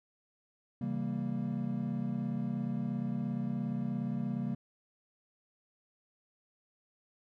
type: chord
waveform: triangle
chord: C# diminished seventh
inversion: none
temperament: equal with one note detuned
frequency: 135.9 / 164.81 / 196 / 233.1 Hz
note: C#3 / E3 / G3 / Bb3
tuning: -34 / 0 / 0 / 0 cents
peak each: -36 / -40 / -35 / -34 dBFS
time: 0.81-4.55 s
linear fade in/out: 5 ms
effects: none